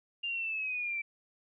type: linear sweep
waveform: sine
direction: down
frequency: 2810 to 2319 Hz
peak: -32 dBFS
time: 0.23-1.02 s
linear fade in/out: 10 ms
effects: none